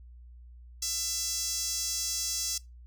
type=tone with high-pass filter; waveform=sawtooth; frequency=670 Hz; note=E5; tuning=28 cents sharp; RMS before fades=-32 dBFS; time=0.82-2.58 s; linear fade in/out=5 ms; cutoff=5800 Hz; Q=3.5; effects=noise-tail reverb RT60 0.2 s tail -21 dB re dry + added 60 Hz sine -47 dBFS peak until 2.86 s